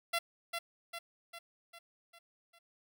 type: tone with echo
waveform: 10% pulse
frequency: 680 Hz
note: F5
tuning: 46 cents flat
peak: -22 dBFS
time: 0.13-0.19 s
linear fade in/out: 10 ms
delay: 400 ms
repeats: 6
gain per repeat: -5 dB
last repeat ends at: 2.59 s
effects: none